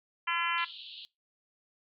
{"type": "harmonic tone", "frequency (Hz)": 340, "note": "F4", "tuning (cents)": -46, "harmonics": [3, 4, 5, 6, 7, 8, 9], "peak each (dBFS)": [-33, -34, -35, -36, -36, -37, -38], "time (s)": [0.27, 0.65], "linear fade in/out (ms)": 10}
{"type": "band-pass noise", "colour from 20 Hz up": "pink", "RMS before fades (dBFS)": -46, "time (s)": [0.58, 1.05], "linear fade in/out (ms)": 0, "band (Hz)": [2800, 4300], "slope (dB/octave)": 96}
{"effects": ["noise-tail reverb RT60 0.2 s tail -21 dB re dry", "MP3 96 kbps"]}